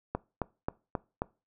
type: click train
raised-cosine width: 1 ms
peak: -16 dBFS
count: 5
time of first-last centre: 0.15-1.22 s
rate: 3.74 Hz
effects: noise-tail reverb RT60 0.3 s tail -22 dB re dry